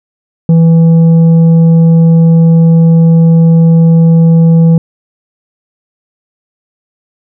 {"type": "tone with tanh clipping", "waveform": "triangle", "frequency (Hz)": 164.81, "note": "E3", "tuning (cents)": 0, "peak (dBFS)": -3, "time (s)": [0.49, 4.78], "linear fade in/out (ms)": 2, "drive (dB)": 10, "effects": []}